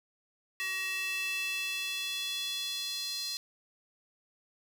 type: tone with high-pass filter sweep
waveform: square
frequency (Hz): 378.1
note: F#4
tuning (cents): +38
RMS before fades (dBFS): -35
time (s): 0.6-3.37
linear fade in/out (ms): 0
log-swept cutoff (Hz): 2200 to 4200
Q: 4
effects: none